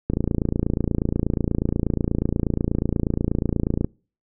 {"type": "click train", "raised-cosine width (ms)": 3, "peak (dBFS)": -8, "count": 107, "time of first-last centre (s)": [0.1, 3.846], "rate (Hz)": 28.3, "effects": ["noise-tail reverb RT60 0.4 s tail -26 dB re dry"]}